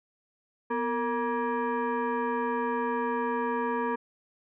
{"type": "tone with frequency modulation", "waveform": "sine", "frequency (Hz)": 246.9, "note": "B3", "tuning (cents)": 0, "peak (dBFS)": -26, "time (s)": [0.7, 3.96], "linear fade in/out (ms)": 10, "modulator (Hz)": 707, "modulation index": 1.6, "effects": []}